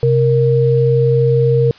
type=tone pair together; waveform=sine; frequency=130.81 / 466.2 Hz; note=C3 / A#4; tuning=0 / 0 cents; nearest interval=octave + minor seventh; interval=2200 cents; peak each=-12 dBFS; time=0.03-1.71 s; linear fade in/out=0 ms; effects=white hiss -42 dBFS RMS until 1.78 s + resampled to 11025 Hz